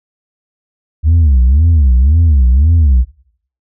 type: tone with vibrato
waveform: sine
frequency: 72 Hz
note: D2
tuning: 34 cents flat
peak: -3 dBFS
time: 1.03-3.05 s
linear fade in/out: 50 ms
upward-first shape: sine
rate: 1.9 Hz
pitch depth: 280 cents each way
effects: noise-tail reverb RT60 0.6 s tail -21 dB re dry + tanh soft clip ceiling -4 dBFS